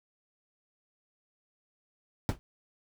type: noise with exponential decay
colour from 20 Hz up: brown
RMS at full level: -21 dBFS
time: 2.29-2.39 s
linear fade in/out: 0 ms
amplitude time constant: 20 ms
effects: none